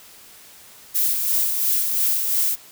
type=noise with tremolo; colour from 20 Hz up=violet; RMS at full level=-19 dBFS; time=0.94-2.56 s; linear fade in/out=20 ms; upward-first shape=sine; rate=2.9 Hz; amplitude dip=40%; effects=white hiss -46 dBFS RMS until 2.71 s